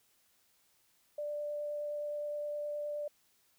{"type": "tone with vibrato", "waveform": "sine", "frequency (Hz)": 590, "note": "D5", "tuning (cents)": 8, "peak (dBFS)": -35, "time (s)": [1.18, 3.08], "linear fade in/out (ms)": 5, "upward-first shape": "triangle", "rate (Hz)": 9.6, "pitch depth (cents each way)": 8, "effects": ["white hiss -71 dBFS RMS until 3.58 s"]}